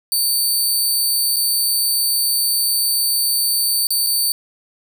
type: tone with dropouts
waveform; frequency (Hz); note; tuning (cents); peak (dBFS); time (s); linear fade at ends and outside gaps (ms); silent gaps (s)
15% pulse; 4567; D8; -49; -9; 0.12-4.32; 1; 1.361-1.366 / 3.87-3.905 / 4.065-4.069
effects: none